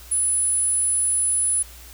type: tone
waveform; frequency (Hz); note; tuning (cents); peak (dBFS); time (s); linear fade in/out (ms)
sine; 10050; D#9; +16; -18; 0.11-1.63; 10
effects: added 60 Hz sine -43 dBFS peak until 1.93 s + white hiss -45 dBFS RMS until 1.93 s